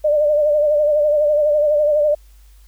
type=tone with vibrato; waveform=sine; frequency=597 Hz; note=D5; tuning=28 cents sharp; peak=-12 dBFS; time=0.04-2.15 s; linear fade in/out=10 ms; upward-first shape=sine; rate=12 Hz; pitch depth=48 cents each way; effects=added 50 Hz sine -43 dBFS peak until 2.67 s + white hiss -57 dBFS RMS until 2.67 s